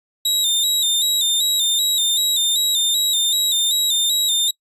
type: tone with vibrato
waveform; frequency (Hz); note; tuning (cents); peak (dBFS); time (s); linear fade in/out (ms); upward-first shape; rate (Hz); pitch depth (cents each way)
sawtooth; 3729; A#7; 0; -13; 0.25-4.51; 5; square; 2.6; 55
effects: noise-tail reverb RT60 0.1 s tail -25 dB re dry + resampled to 32000 Hz